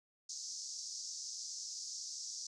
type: band-pass noise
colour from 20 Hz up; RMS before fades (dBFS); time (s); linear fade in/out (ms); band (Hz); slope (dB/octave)
white; -45; 0.29-2.47; 5; 4900 to 6600; 48
effects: none